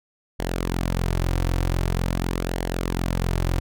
sawtooth tone with flanger, 44 Hz, F1, 14 cents sharp, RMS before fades -24 dBFS, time 0.39-3.6 s, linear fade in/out 10 ms, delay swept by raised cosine 0.79 to 4.89 ms, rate 0.45 Hz, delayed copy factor -0.5, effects none

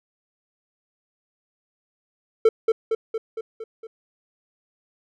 triangle tone with echo, 446.4 Hz, A4, 25 cents sharp, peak -9 dBFS, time 2.45-2.49 s, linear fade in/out 5 ms, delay 230 ms, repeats 6, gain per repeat -4 dB, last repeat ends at 3.87 s, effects none

